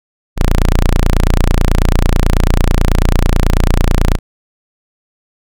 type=tone; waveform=sawtooth; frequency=29.14 Hz; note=A#0; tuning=in tune; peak=-4 dBFS; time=0.36-4.19 s; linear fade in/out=50 ms; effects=none